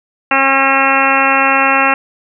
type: harmonic tone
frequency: 270.7 Hz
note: C#4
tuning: 41 cents flat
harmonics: 1 / 2 / 3 / 4 / 5 / 6 / 7 / 8 / 9 / 10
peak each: -21 / -20 / -16 / -17 / -16 / -19 / -19 / -21 / -20 / -16 dBFS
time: 0.31-1.94 s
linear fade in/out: 2 ms
effects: none